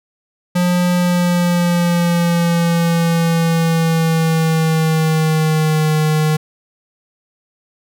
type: tone with pitch glide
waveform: square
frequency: 177.8 to 154.78 Hz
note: F3 to D#3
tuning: +31 to -9 cents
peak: -13 dBFS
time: 0.55-6.37 s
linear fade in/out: 10 ms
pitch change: -240 cents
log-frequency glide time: 0.95-5.95 s
effects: none